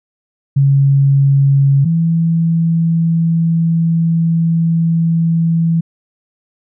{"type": "tone pair in turn", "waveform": "sine", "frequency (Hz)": [138.59, 165.43], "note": ["C#3", "E3"], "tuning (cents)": [0, 6], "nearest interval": "minor third", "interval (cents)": 306, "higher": "second", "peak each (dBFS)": [-7, -10], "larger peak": "first", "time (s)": [[0.56, 1.85], [1.85, 5.81]], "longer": "second", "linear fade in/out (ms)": 10, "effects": []}